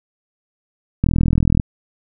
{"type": "click train", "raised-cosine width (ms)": 5, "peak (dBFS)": -3, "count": 24, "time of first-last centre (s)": [1.04, 1.598], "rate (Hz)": 41.2, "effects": []}